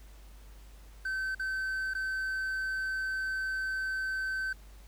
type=tone with dropouts; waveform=triangle; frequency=1539 Hz; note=G6; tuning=32 cents flat; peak=-29 dBFS; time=1.05-4.53 s; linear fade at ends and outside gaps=5 ms; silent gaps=1.349-1.395 / 1.937-1.949 s; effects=added 50 Hz sine -49 dBFS peak until 4.87 s + pink hiss -60 dBFS RMS until 4.87 s